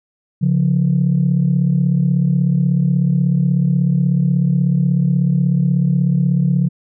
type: tone pair together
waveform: sine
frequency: 140 / 176.39 Hz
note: C#3 / F3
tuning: +18 / +18 cents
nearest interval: major third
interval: 400 cents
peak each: -14 dBFS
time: 0.41-6.69 s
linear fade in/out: 20 ms
effects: tanh soft clip ceiling -6 dBFS